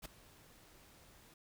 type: noise with ADSR envelope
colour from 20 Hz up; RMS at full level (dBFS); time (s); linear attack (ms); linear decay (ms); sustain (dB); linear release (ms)
pink; -44; 0.02-1.34; 33; 9; -18; 3
effects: none